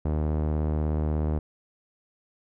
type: tone with low-pass filter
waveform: sawtooth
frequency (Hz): 76.6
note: D#2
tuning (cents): -27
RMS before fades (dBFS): -26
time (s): 0.05-1.39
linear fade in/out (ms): 5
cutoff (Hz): 710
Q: 0.76
effects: none

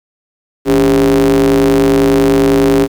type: ring-modulated tone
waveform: square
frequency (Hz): 61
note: B1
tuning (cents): -21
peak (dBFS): -5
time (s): 0.65-2.88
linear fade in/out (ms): 50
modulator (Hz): 341
effects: 7-bit

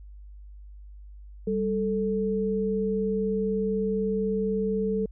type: tone pair together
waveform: sine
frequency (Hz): 196 / 440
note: G3 / A4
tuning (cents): 0 / 0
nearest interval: octave + major second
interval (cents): 1400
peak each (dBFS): -27 / -26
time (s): 1.47-5.06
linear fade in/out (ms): 5
effects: added 50 Hz sine -42 dBFS peak until 5.11 s

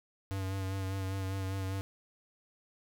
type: tone with vibrato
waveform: square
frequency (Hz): 96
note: G2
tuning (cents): -36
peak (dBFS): -34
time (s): 0.31-1.81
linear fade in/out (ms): 0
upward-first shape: sine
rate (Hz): 5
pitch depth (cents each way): 27
effects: none

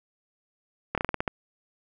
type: slowing click train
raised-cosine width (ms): 0.5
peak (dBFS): -11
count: 8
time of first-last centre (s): 0.95-1.278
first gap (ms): 27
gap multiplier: 1.18
effects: none

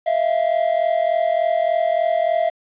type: tone pair together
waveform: triangle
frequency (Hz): 643.6 / 687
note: E5 / F5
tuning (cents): -42 / -29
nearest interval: minor second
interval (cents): 113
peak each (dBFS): -17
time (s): 0.06-2.5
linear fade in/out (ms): 10
effects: resampled to 8000 Hz + 8-bit

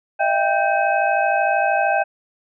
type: tone cluster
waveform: sine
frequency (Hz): 620 / 673 / 791 / 1556 / 2550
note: D#5 / E5 / G5 / G6 / D#7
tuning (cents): -6 / +36 / +15 / -13 / +42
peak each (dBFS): -23 / -22 / -19 / -23 / -27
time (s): 0.19-2.04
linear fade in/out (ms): 20
effects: none

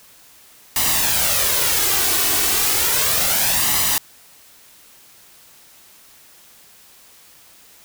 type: noise with flanger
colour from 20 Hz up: white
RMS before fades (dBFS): -18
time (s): 0.76-3.98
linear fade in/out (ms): 2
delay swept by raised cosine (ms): 1 to 2.7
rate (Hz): 0.33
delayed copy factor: +0.55
effects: white hiss -48 dBFS RMS until 7.84 s

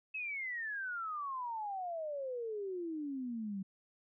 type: exponential sweep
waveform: sine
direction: down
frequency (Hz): 2610 to 188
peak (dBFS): -37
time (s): 0.14-3.63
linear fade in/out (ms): 10
effects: none

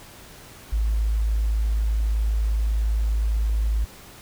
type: tone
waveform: sine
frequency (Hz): 53.9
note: A1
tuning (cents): -35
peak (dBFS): -19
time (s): 0.72-3.85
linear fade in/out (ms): 10
effects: pink hiss -45 dBFS RMS until 4.21 s

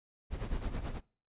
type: noise with tremolo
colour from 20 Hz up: brown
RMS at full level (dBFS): -33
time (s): 0.3-1.01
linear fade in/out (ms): 50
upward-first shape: sine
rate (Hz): 9.2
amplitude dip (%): 70
effects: noise-tail reverb RT60 0.4 s tail -23 dB re dry + resampled to 8000 Hz

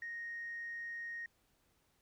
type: tone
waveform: sine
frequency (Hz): 1864.7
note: A#6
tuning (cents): 0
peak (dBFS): -40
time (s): 0.02-1.26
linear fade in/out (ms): 2
effects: tanh soft clip ceiling -36 dBFS + pink hiss -75 dBFS RMS until 2.01 s

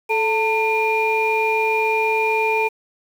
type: tone cluster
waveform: sine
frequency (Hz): 436.7 / 899 / 2409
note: A4 / A5 / D7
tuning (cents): -13 / +37 / +43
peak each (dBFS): -20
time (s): 0.09-2.69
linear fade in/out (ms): 20
effects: tanh soft clip ceiling -9 dBFS + 7-bit

